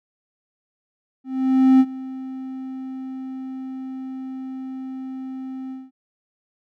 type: tone with ADSR envelope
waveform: triangle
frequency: 262.1 Hz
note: C4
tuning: 3 cents sharp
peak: -7 dBFS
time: 1.24-5.91 s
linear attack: 560 ms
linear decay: 50 ms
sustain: -20 dB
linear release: 200 ms
effects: none